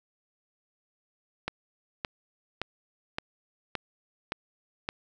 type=click train; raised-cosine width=0.3 ms; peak=-14 dBFS; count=7; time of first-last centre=1.48-4.889 s; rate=1.76 Hz; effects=none